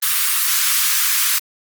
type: high-pass noise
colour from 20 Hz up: white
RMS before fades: -17 dBFS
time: 0.02-1.39 s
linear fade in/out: 10 ms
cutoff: 1100 Hz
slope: 48 dB/octave
effects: Opus 24 kbps